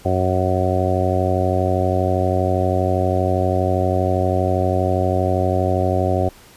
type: harmonic tone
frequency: 92.5 Hz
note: F#2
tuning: in tune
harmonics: 1 / 2 / 3 / 4 / 5 / 6 / 7 / 8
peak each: -20 / -27 / -26 / -24 / -29 / -24 / -24 / -24 dBFS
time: 0.05-6.29 s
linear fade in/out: 5 ms
effects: pink hiss -46 dBFS RMS until 6.56 s + resampled to 32000 Hz